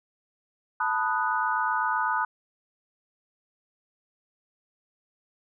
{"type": "chord", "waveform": "sine", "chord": "B dominant seventh", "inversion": "third", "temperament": "equal", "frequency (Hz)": [880, 987.8, 1244.5, 1480], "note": ["A5", "B5", "D#6", "F#6"], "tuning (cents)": [0, 0, 0, 0], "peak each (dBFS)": -29, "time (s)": [0.8, 2.25], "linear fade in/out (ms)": 5, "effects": []}